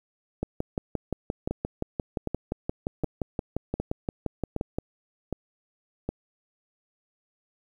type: two click trains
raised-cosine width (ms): 2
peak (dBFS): -15 / -14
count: 7 / 26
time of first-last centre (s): 1.51-6.09 / 0.43-4.785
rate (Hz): 1.31 / 5.74
effects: 9-bit